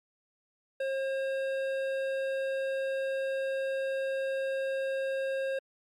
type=tone with hard clipping; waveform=triangle; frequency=537 Hz; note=C5; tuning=45 cents sharp; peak=-31 dBFS; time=0.8-5.59 s; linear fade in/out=5 ms; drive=15 dB; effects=MP3 64 kbps